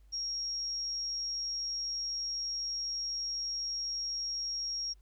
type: tone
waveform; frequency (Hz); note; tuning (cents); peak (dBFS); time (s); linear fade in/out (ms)
sine; 5588; F8; 0; -33; 0.12-4.94; 20
effects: added 50 Hz sine -56 dBFS peak until 5.01 s + pink hiss -75 dBFS RMS until 5.01 s